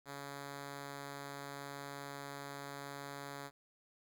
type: tone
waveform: 5% pulse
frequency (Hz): 140.8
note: C#3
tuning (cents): +27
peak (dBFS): -33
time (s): 0.05-3.51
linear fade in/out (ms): 50
effects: 12-bit